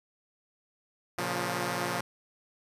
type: chord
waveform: 5% pulse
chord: Bb minor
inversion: none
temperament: equal with one note detuned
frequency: 116.54 / 138.59 / 177.05 Hz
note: Bb2 / Db3 / F3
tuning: 0 / 0 / +24 cents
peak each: -24 / -25 / -21 dBFS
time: 1.18-2.01 s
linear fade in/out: 5 ms
effects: resampled to 32000 Hz